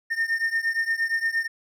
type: beating tone pair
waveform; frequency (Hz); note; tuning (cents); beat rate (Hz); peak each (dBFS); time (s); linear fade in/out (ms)
triangle; 1817 / 1825.6; A#6 / A#6; -45 / -37; 8.6; -23 / -25; 0.1-1.48; 20
effects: none